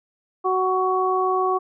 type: harmonic tone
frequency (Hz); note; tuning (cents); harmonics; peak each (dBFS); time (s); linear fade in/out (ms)
372.7; F#4; +13; 1 / 2 / 3; -22 / -24 / -22; 0.44-1.59; 20
effects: none